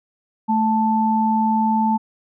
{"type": "tone pair together", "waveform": "sine", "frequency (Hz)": [220, 880], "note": ["A3", "A5"], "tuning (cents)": [0, 0], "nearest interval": "2 octaves", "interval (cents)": 2400, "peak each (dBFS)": -18, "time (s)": [0.48, 1.98], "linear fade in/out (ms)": 20, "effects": []}